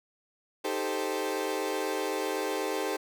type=chord; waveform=30% pulse; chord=A half-diminished seventh; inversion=second; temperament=equal; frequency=311.1 / 392 / 440 / 523.3 Hz; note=Eb4 / G4 / A4 / C5; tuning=0 / 0 / 0 / 0 cents; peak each=-34 / -31 / -32 / -33 dBFS; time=0.64-2.97 s; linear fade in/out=10 ms; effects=none